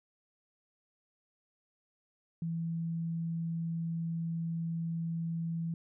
sine tone, 165.8 Hz, E3, 10 cents sharp, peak -32 dBFS, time 2.42-5.74 s, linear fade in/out 2 ms, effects none

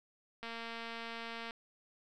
click train, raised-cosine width 0.3 ms, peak -28 dBFS, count 249, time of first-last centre 0.43-1.508 s, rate 230 Hz, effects none

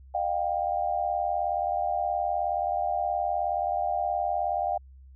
sine tone cluster, 610 / 708 / 787 Hz, D#5 / F5 / G5, -34 / +23 / +7 cents, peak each -32 / -28 / -29 dBFS, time 0.14-4.78 s, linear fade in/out 10 ms, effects added 66 Hz sine -47 dBFS peak until 5.15 s

